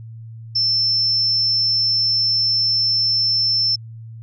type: tone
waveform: sine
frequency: 5330 Hz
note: E8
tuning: 18 cents sharp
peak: -15 dBFS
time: 0.55-3.76 s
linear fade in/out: 10 ms
effects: added 113 Hz sine -33 dBFS peak until 4.22 s